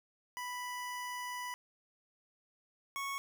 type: tone pair in turn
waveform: 25% pulse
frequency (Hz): 987.8 / 1104.9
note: B5 / C#6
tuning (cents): 0 / -6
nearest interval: major second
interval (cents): 194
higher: second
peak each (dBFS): -35 / -33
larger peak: second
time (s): 0.37-1.54 / 2.96-3.18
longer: first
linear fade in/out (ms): 0
effects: none